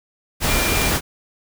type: tone in noise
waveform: sine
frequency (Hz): 2386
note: D7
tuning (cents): +27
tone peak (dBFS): -25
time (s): 0.46-0.92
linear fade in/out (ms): 50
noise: pink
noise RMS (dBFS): -19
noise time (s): 0.4-1.01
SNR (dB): -9
effects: none